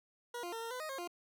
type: tone with pitch steps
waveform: 20% pulse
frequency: 480.5 / 349.4 / 455.2 / 459.4 / 503 / 623 / 538 / 349.7 Hz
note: B4 / F4 / A#4 / A#4 / B4 / D#5 / C5 / F4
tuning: -48 / +1 / -41 / -25 / +32 / +2 / +48 / +2 cents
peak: -35 dBFS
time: 0.34-1.076 s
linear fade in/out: 5 ms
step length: 92 ms
effects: none